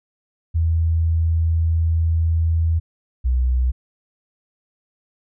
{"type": "tone pair in turn", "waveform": "sine", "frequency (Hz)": [82, 62.98], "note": ["E2", "B1"], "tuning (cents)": [-9, 35], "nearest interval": "perfect fourth", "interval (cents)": 456, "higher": "first", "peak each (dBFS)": [-15, -15], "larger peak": "neither", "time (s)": [[0.54, 2.8], [3.24, 3.72]], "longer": "first", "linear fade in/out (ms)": 20, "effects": []}